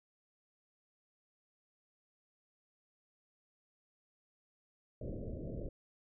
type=low-pass noise; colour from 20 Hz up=pink; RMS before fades=-42 dBFS; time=5.01-5.69 s; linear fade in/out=5 ms; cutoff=630 Hz; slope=96 dB/octave; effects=none